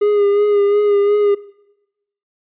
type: tone with vibrato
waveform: triangle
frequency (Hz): 409.6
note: G#4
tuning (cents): -24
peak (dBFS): -9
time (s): 0.01-1.35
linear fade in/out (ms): 10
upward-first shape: sine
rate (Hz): 2.8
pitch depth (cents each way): 30
effects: noise-tail reverb RT60 0.9 s tail -21 dB re dry + resampled to 8000 Hz